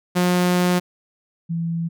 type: tone pair in turn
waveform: sawtooth / sine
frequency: 178.9 / 166.97 Hz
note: F3 / E3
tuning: +42 / +23 cents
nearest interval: minor second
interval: 119 cents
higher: first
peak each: -12 / -21 dBFS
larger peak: first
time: 0.15-0.8 / 1.49-1.89 s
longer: first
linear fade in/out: 20 ms
effects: none